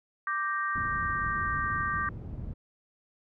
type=chord; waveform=sine; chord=G minor; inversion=second; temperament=equal; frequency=1174.7 / 1568 / 1864.7 Hz; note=D6 / G6 / Bb6; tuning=0 / 0 / 0 cents; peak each=-30 / -33 / -35 dBFS; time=0.27-2.09 s; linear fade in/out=2 ms
type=low-pass noise; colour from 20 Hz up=white; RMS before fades=-38 dBFS; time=0.75-2.54 s; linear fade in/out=10 ms; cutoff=130 Hz; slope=12 dB/octave
effects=none